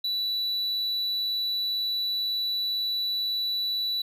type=tone; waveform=triangle; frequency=3951 Hz; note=B7; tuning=in tune; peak=-24 dBFS; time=0.04-4.02 s; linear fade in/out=5 ms; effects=none